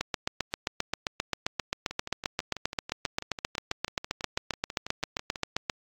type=two click trains; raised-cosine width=0.2 ms; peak=-10 / -19 dBFS; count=44 / 22; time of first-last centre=0.01-5.698 / 1.91-5.358 s; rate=7.56 / 6.09 Hz; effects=AAC 48 kbps